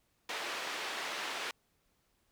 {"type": "band-pass noise", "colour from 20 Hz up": "white", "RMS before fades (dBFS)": -39, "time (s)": [0.29, 1.51], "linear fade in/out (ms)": 2, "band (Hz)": [400, 3000], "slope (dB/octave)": 12, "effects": ["pink hiss -75 dBFS RMS until 2.31 s"]}